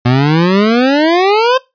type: exponential sweep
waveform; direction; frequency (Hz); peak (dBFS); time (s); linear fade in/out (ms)
25% pulse; up; 119.5 to 530; -4; 0.05-1.58; 10
effects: noise-tail reverb RT60 0.2 s tail -19 dB re dry + resampled to 11025 Hz